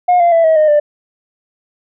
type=tone with pitch steps; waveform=sine; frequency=717 / 690.2 / 664.4 / 639.5 / 615.6 / 592.6 Hz; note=F5 / F5 / E5 / D#5 / D#5 / D5; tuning=+45 / -21 / +13 / +47 / -19 / +15 cents; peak=-5 dBFS; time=0.08-0.8 s; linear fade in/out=10 ms; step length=120 ms; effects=tanh soft clip ceiling -5 dBFS